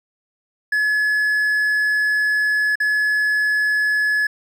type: tone with dropouts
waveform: triangle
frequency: 1704 Hz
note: G#6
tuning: 44 cents sharp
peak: -14 dBFS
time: 0.72-4.27 s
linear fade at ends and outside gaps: 5 ms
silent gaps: 2.756-2.801 s
effects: 9-bit